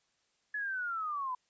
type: linear sweep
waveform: sine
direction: down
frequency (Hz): 1717 to 987.8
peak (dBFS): -33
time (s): 0.54-1.35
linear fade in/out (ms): 5
effects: white hiss -75 dBFS RMS until 1.49 s + resampled to 16000 Hz